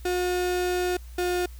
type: tone pair in turn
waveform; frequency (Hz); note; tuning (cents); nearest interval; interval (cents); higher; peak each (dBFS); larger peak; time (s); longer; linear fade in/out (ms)
35% pulse; 360 / 357.5; F#4 / F4; -47 / +41; unison; 12; first; -22; neither; 0.05-0.97 / 1.18-1.46; first; 5
effects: added 60 Hz sine -39 dBFS peak until 1.59 s + white hiss -55 dBFS RMS until 1.59 s

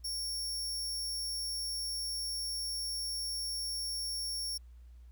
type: tone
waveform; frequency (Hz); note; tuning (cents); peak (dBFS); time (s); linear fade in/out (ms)
sawtooth; 5490; F8; -31; -32; 0.04-4.58; 10
effects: added 60 Hz sine -50 dBFS peak until 5.11 s + pink hiss -75 dBFS RMS until 5.11 s

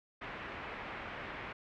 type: low-pass noise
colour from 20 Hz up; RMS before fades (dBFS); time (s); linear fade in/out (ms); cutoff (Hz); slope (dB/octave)
white; -44; 0.21-1.53; 10; 2300; 24
effects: none

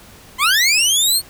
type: linear sweep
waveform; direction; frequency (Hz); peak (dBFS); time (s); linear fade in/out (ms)
20% pulse; up; 987.8 to 4407; -7; 0.38-1.22; 50
effects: pink hiss -43 dBFS RMS until 1.29 s

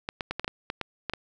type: clicks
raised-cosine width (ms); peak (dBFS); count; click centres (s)
0.3; -14; 10; 0.089 / 0.208 / 0.31 / 0.396 / 0.445 / 0.479 / 0.701 / 0.813 / 1.097 / 1.136
effects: none

